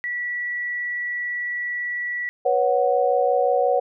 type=tone; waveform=sine; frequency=1947 Hz; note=B6; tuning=25 cents flat; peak=-24 dBFS; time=0.04-2.29 s; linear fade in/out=0 ms
type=chord; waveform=sine; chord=B suspended second; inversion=none; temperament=equal with one note detuned; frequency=488.8 / 554.4 / 740 Hz; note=B4 / C#5 / F#5; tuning=-18 / 0 / 0 cents; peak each=-21 dBFS; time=2.45-3.8 s; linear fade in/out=10 ms
effects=none